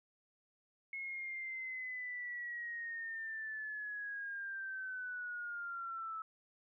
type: linear sweep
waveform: sine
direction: down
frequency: 2177 to 1304 Hz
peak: -40 dBFS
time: 0.93-6.22 s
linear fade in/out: 2 ms
effects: none